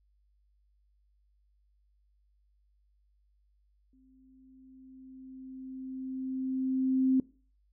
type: tone with exponential growth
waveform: sine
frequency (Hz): 261.6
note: C4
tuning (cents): 0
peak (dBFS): -21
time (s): 3.93-7.2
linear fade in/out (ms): 2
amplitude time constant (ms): 710
effects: noise-tail reverb RT60 0.4 s tail -22 dB re dry + added 50 Hz sine -66 dBFS peak until 7.72 s